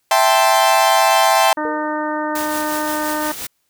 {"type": "chord", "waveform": "40% pulse", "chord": "A minor seventh", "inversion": "second", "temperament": "equal", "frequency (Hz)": [659.3, 784, 880, 1046.5], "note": ["E5", "G5", "A5", "C6"], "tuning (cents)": [0, 0, 0, 0], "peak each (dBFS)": [-16, -15, -17, -17], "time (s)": [0.11, 1.53], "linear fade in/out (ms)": 2}
{"type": "harmonic tone", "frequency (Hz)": 304.2, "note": "D#4", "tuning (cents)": -39, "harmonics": [1, 2, 3, 4, 5, 6], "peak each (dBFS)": [-24, -25, -24, -28, -30, -31], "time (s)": [1.57, 3.32], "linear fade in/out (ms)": 5}
{"type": "tone with exponential decay", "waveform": "sine", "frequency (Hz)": 466.1, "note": "A#4", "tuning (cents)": 0, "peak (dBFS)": -22, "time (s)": [1.65, 2.01], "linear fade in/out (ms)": 0, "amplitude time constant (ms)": 77}
{"type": "noise with tremolo", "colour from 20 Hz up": "white", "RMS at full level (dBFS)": -26, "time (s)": [2.35, 3.47], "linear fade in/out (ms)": 5, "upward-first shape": "triangle", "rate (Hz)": 5.7, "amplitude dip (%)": 50}
{"effects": ["white hiss -67 dBFS RMS until 3.69 s"]}